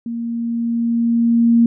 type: tone with level ramp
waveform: sine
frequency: 233.1 Hz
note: A#3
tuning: in tune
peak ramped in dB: -22 to -8 dBFS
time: 0.06-1.66 s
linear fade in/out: 2 ms
effects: none